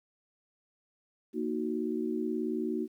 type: chord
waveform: sine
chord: D# minor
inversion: second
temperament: equal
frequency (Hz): 233.1 / 311.1 / 370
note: A#3 / D#4 / F#4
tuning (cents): 0 / 0 / 0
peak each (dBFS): -34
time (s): 1.33-2.88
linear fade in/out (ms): 50
effects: 11-bit